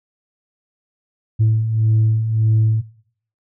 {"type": "beating tone pair", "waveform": "sine", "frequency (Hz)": [108.8, 110.5], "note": ["A2", "A2"], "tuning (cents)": [-19, 8], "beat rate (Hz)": 1.7, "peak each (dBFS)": [-19, -12], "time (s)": [1.39, 2.82], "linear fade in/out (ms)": 20, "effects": ["noise-tail reverb RT60 0.6 s tail -20 dB re dry", "tanh soft clip ceiling -9 dBFS"]}